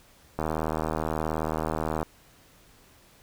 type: click train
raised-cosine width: 1 ms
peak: -14 dBFS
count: 130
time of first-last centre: 0.39-2.029 s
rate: 78.7 Hz
effects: pink hiss -57 dBFS RMS until 3.22 s